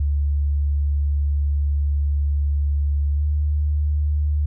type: tone with pitch glide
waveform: sine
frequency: 72 to 74.11 Hz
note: D2 to D2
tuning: -34 to +16 cents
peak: -17 dBFS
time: 0-4.46 s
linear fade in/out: 5 ms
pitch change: +50 cents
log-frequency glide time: 3.15-3.22 s
effects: none